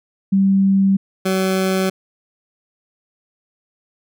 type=tone pair in turn; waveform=sine / 20% pulse; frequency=194.5 / 189.07 Hz; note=G3 / F#3; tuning=-13 / +38 cents; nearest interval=unison; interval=49 cents; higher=first; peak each=-11 dBFS; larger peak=neither; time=0.32-0.97 / 1.25-1.9 s; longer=neither; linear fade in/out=10 ms; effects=none